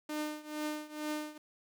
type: tone with tremolo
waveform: sawtooth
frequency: 302.8 Hz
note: D#4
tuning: 47 cents flat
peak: -29 dBFS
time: 0.09-1.38 s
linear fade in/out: 5 ms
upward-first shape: triangle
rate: 2.2 Hz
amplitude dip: 90%
effects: 11-bit